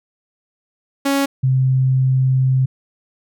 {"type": "tone pair in turn", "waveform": ["sawtooth", "sine"], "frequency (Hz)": [277.2, 130.82], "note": ["C#4", "C3"], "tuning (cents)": [0, 0], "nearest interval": "octave + minor second", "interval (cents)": 1300, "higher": "first", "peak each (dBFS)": [-11, -12], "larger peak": "first", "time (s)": [[1.05, 1.26], [1.43, 2.66]], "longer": "second", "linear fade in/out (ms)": 10, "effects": []}